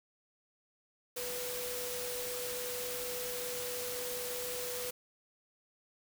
sine tone in noise, 494.3 Hz, B4, 1 cent sharp, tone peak -40 dBFS, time 1.16-4.91 s, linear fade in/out 10 ms, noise white, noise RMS -40 dBFS, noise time 1.16-4.91 s, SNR -3 dB, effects none

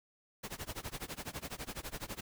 pink noise with tremolo, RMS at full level -40 dBFS, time 0.43-2.21 s, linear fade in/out 10 ms, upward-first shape sine, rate 12 Hz, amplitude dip 95%, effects none

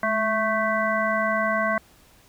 harmonic tone with a mistuned harmonic, 220 Hz, A3, in tune, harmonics 1 / 3 / 5 / 7 / 9, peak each -30 / -25 / -26 / -27 / -29 dBFS, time 0.03-1.78 s, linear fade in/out 2 ms, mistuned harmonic 1, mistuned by -52 cents, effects pink hiss -55 dBFS RMS until 2.28 s

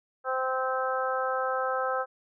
harmonic tone, 260 Hz, C4, 11 cents flat, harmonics 2 / 3 / 4 / 5 / 6, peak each -30 / -33 / -36 / -31 / -36 dBFS, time 0.24-2.06 s, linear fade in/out 50 ms, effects none

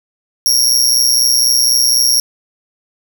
sawtooth tone with amplitude modulation, 5588 Hz, F8, in tune, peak -3 dBFS, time 0.46-2.2 s, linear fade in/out 0 ms, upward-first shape sine, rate 124 Hz, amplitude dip 85%, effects none

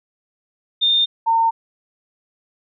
sine tone pair in turn, 3628 / 909.9 Hz, A#7 / A#5, -48 / -42 cents, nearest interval 2 octaves, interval 2394 cents, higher first, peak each -13 dBFS, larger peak neither, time 0.81-1.06 / 1.26-1.51 s, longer neither, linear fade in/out 20 ms, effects none

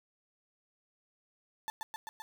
35% pulse tone with echo, 881 Hz, A5, 2 cents sharp, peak -33 dBFS, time 1.68-1.7 s, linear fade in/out 0 ms, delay 130 ms, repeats 4, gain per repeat -2 dB, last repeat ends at 2.22 s, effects none

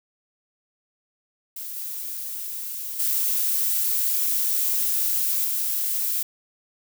violet noise with level steps, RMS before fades -34 / -32 / -23 / -25 dBFS, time 1.56-6.23 s, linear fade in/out 5 ms, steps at 1.76 / 2.99 / 5.44 s, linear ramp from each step 10 ms, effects none

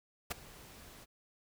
pink noise with ADSR envelope, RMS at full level -33 dBFS, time 0.3-1.06 s, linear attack 16 ms, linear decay 10 ms, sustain -21 dB, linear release 32 ms, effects none

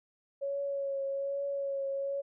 sine tone with vibrato, 554.4 Hz, C#5, in tune, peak -31 dBFS, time 0.41-2.22 s, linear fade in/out 20 ms, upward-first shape triangle, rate 1.2 Hz, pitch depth 25 cents each way, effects none

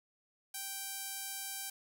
sawtooth tone with band-pass filter, 783 Hz, G5, 2 cents flat, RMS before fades -42 dBFS, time 0.54-1.7 s, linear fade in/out 5 ms, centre 12000 Hz, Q 0.9, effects none

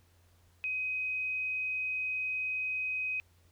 sine tone, 2519 Hz, D#7, 21 cents sharp, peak -31 dBFS, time 0.64-3.2 s, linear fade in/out 0 ms, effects added 87 Hz sine -63 dBFS peak until 3.51 s + pink hiss -69 dBFS RMS until 3.51 s

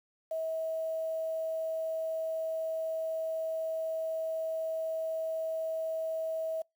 sine tone with quantisation, 644 Hz, E5, 41 cents flat, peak -31 dBFS, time 0.31-6.62 s, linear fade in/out 5 ms, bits 9, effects noise-tail reverb RT60 0.2 s tail -26 dB re dry

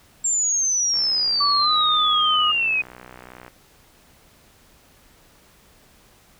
sine exponential sweep, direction down, 7459 to 2489 Hz, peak -18 dBFS, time 0.24-2.82 s, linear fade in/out 10 ms
click train, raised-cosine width 0.5 ms, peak -25 dBFS, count 159, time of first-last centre 0.94-3.48 s, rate 62.2 Hz
sine tone with pitch glide, 1156 to 1239 Hz, D6 to D#6, -28 to -8 cents, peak -19 dBFS, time 1.4-2.52 s, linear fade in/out 10 ms, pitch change +120 cents, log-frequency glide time 1.59-1.71 s
effects pink hiss -54 dBFS RMS until 6.39 s

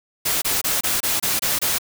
white noise bursts, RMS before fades -21 dBFS, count 8, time 0.25-1.785 s, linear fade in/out 10 ms, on 170 ms, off 25 ms, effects none

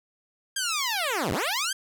10% pulse linear two-way sweep, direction down then up, 1625 to 69.3 to 1625 Hz, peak -17 dBFS, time 0.56-1.73 s, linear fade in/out 5 ms, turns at 1.32 s, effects none

